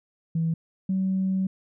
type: tone pair in turn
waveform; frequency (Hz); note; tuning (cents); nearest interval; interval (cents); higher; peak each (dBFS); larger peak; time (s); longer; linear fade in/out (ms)
sine; 163.6 / 189.72; E3 / F#3; -13 / +44; minor third; 257; second; -21; neither; 0.35-0.54 / 0.89-1.47; second; 5
effects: tanh soft clip ceiling -17 dBFS